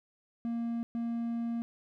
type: tone bursts at uneven times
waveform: triangle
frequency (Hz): 233.1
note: A#3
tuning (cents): 0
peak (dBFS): -29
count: 2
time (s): 0.45-0.83 / 0.95-1.62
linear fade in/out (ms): 0
effects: none